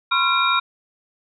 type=tone cluster; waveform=sine; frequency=1013 / 1084 / 1372 / 2391 / 3752 Hz; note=B5 / C#6 / F6 / D7 / A#7; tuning=+44 / -39 / -31 / +30 / +11 cents; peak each=-25 / -24 / -19 / -24 / -23 dBFS; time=0.11-0.6 s; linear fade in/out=10 ms; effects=none